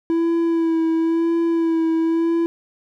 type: tone with vibrato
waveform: triangle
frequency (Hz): 330.1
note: E4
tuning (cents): +2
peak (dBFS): -14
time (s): 0.1-2.46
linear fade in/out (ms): 0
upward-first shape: sine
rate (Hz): 0.97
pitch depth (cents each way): 26
effects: none